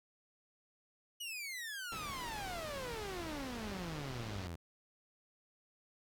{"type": "exponential sweep", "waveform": "sawtooth", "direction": "down", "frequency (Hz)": [2960, 80.5], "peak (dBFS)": -38, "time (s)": [1.2, 4.56], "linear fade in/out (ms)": 10}
{"type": "low-pass noise", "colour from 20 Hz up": "pink", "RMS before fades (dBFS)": -47, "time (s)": [1.92, 4.47], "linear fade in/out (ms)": 0, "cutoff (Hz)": 5600, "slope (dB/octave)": 24}
{"effects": []}